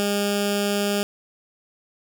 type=tone with notch filter; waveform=10% pulse; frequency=203.2 Hz; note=G#3; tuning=38 cents flat; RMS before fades=-23 dBFS; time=0-1.03 s; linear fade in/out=0 ms; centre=1000 Hz; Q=1.1; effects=none